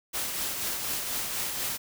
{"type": "noise with tremolo", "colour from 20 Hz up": "white", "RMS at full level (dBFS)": -30, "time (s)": [0.13, 1.78], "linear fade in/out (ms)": 20, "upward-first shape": "triangle", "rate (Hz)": 4.1, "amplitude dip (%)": 40, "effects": []}